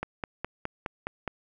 click train, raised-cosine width 0.5 ms, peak -16 dBFS, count 7, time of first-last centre 0.03-1.277 s, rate 4.81 Hz, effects none

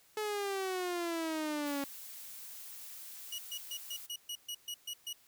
sawtooth exponential sweep, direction down, 431 to 277.2 Hz, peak -30 dBFS, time 0.17-1.84 s, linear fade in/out 2 ms
blue noise, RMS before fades -48 dBFS, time 1.65-4.07 s, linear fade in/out 20 ms
sawtooth tone bursts, 2908 Hz, F#7, 31 cents flat, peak -35 dBFS, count 10, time 3.32-5.13 s, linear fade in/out 5 ms, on 64 ms, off 130 ms
effects white hiss -65 dBFS RMS until 5.27 s

